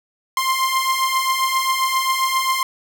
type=beating tone pair; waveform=sawtooth; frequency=1046.5 / 1054 Hz; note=C6 / C6; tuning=0 / +12 cents; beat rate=7.5 Hz; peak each=-19 / -15 dBFS; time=0.37-2.63 s; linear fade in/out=2 ms; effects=none